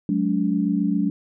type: tone cluster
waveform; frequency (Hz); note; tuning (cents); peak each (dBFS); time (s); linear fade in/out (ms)
sine; 184.3 / 211.8 / 286; F#3 / G#3 / D4; -7 / +34 / -46; -23; 0.09-1.1; 2
effects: none